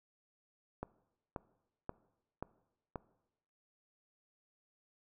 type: click train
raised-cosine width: 1 ms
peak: -25 dBFS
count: 5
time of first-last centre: 0.83-2.958 s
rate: 1.88 Hz
effects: noise-tail reverb RT60 0.9 s tail -20 dB re dry